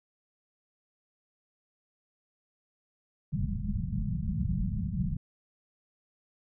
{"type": "low-pass noise", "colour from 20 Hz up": "white", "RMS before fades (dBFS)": -31, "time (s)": [3.32, 5.17], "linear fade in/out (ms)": 5, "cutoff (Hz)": 210, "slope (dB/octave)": 96, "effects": []}